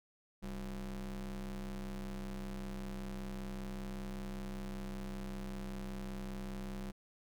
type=ring-modulated tone; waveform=square; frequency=82.41 Hz; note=E2; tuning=in tune; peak=-38 dBFS; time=0.42-6.92 s; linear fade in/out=20 ms; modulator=115 Hz; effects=none